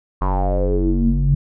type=tone with low-pass filter sweep; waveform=square; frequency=47.01 Hz; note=F#1; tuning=28 cents sharp; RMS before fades=-17 dBFS; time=0.21-1.35 s; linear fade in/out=10 ms; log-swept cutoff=1100 to 140 Hz; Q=8; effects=none